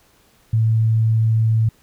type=tone; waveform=sine; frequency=111.6 Hz; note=A2; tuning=25 cents sharp; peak=-13 dBFS; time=0.53-1.69 s; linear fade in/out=5 ms; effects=pink hiss -56 dBFS RMS until 1.82 s